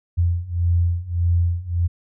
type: beating tone pair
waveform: sine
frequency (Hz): 85.4 / 87.1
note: F2 / F2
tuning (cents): -38 / -4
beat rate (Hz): 1.7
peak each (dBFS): -21 / -19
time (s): 0.17-1.88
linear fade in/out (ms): 20
effects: none